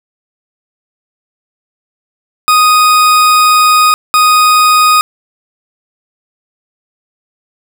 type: tone bursts at uneven times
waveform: 40% pulse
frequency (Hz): 1244.5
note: D#6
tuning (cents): 0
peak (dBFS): -4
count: 2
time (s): 2.48-3.94 / 4.14-5.01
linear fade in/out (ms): 0
effects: none